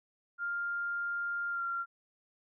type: tone with pitch glide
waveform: sine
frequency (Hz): 1400 to 1379.9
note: F6 to F6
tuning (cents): +4 to -21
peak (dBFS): -32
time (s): 0.38-1.86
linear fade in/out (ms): 50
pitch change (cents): -25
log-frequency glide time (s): 1.5-1.62
effects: none